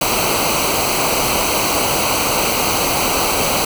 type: noise with comb filter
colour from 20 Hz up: pink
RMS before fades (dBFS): -17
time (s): 0.01-3.65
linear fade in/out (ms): 5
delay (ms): 0.57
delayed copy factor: -0.75
effects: none